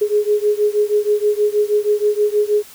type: beating tone pair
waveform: sine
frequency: 415.3 / 421.6 Hz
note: G#4 / G#4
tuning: 0 / +26 cents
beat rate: 6.3 Hz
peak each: -16 / -17 dBFS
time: 0.01-2.63 s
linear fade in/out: 10 ms
effects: white hiss -41 dBFS RMS until 2.74 s